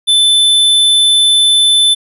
square tone, 3520 Hz, A7, in tune, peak -7 dBFS, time 0.07-1.95 s, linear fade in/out 20 ms, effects resampled to 32000 Hz

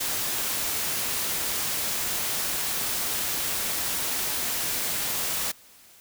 white noise, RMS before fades -28 dBFS, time 0-5.52 s, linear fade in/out 10 ms, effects white hiss -53 dBFS RMS until 6 s

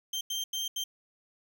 30% pulse tone bursts at uneven times, 3153 Hz, G7, 9 cents sharp, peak -28 dBFS, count 4, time 0.13-0.21 / 0.3-0.44 / 0.53-0.68 / 0.76-0.84 s, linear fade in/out 5 ms, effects none

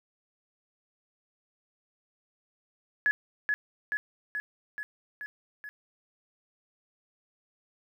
sine tone with echo, 1696 Hz, G#6, 36 cents sharp, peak -21 dBFS, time 3.06-3.11 s, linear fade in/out 0 ms, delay 430 ms, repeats 6, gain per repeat -3 dB, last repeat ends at 5.69 s, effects 10-bit

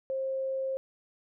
sine tone, 532 Hz, C5, 29 cents sharp, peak -29 dBFS, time 0.1-0.77 s, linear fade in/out 0 ms, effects none

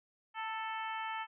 harmonic tone with a mistuned harmonic, 440 Hz, A4, in tune, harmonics 2 / 3 / 4 / 5 / 6 / 7, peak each -39 / -43 / -45 / -47 / -49 / -50 dBFS, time 0.34-1.27 s, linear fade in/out 50 ms, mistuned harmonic 2, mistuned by +19 cents, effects none

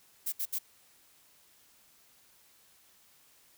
violet noise bursts, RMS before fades -33 dBFS, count 3, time 0.26-0.588 s, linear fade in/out 10 ms, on 64 ms, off 68 ms, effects white hiss -63 dBFS RMS until 3.57 s

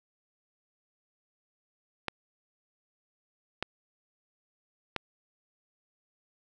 clicks, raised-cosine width 0.3 ms, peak -14 dBFS, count 3, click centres 2.083 / 3.626 / 4.963 s, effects none

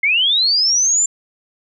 sine linear sweep, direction up, 2092 to 7320 Hz, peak -12 dBFS, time 0.03-1.06 s, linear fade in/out 5 ms, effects none

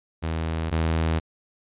sawtooth tone pair in turn, 80.9 / 80.9 Hz, E2 / E2, -32 / -32 cents, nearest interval unison, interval 0 cents, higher neither, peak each -21 / -17 dBFS, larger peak second, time 0.22-0.71 / 0.71-1.2 s, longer neither, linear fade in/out 20 ms, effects resampled to 8000 Hz

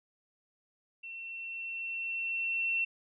sine tone with level ramp, 2706 Hz, E7, 45 cents sharp, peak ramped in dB -41 to -27 dBFS, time 1.03-2.85 s, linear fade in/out 10 ms, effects none

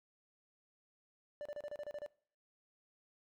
triangle tone bursts, 587.3 Hz, D5, in tune, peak -39 dBFS, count 9, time 1.41-2.062 s, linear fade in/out 0 ms, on 44 ms, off 32 ms, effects noise-tail reverb RT60 0.5 s tail -21 dB re dry

